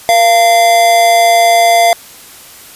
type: tone with amplitude modulation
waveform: square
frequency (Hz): 689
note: F5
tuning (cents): -24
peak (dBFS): -4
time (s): 0.09-1.93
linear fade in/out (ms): 0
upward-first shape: sine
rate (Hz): 219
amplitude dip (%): 45
effects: white hiss -35 dBFS RMS until 2.75 s + resampled to 32000 Hz